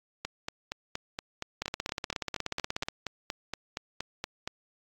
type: two click trains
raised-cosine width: 0.2 ms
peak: -14 / -16 dBFS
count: 22 / 19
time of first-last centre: 1.62-2.885 / 0.25-4.475 s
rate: 16.6 / 4.26 Hz
effects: AAC 64 kbps